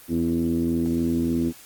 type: tone with low-pass filter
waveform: 10% pulse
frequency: 83.4 Hz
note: E2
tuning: 21 cents sharp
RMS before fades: -23 dBFS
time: 0.08-1.53 s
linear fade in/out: 50 ms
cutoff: 290 Hz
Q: 7.2
effects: white hiss -47 dBFS RMS until 1.65 s + Opus 24 kbps